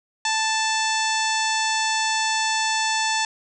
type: harmonic tone with a mistuned harmonic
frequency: 880 Hz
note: A5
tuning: in tune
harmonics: 1 / 2 / 3 / 4 / 5 / 6 / 7 / 8 / 9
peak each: -24 / -27 / -29 / -30 / -31 / -32 / -32 / -33 / -34 dBFS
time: 0.25-3.25 s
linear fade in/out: 2 ms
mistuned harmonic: 6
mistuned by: +26 cents
effects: none